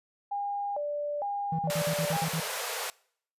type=tone with vibrato; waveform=sine; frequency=689 Hz; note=F5; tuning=24 cents flat; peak=-29 dBFS; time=0.31-2.25 s; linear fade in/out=10 ms; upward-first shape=square; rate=1.1 Hz; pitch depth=280 cents each way
type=tone bursts; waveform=triangle; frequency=161.7 Hz; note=E3; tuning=33 cents flat; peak=-27 dBFS; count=8; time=1.52-2.402 s; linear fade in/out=5 ms; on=70 ms; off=46 ms
type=high-pass noise; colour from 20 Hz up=pink; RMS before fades=-34 dBFS; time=1.7-2.9 s; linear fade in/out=0 ms; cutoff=430 Hz; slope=96 dB/octave
effects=noise-tail reverb RT60 0.6 s tail -24 dB re dry + resampled to 32000 Hz